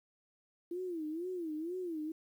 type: tone with vibrato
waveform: sine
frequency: 336.2 Hz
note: E4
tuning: 34 cents sharp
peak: -36 dBFS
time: 0.71-2.12 s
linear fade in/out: 5 ms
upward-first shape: sine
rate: 2.1 Hz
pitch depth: 170 cents each way
effects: 11-bit